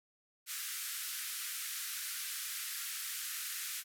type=band-pass noise; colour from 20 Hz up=white; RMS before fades=-41 dBFS; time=0.46-3.84 s; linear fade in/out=50 ms; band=1300 to 15000 Hz; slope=48 dB/octave; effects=none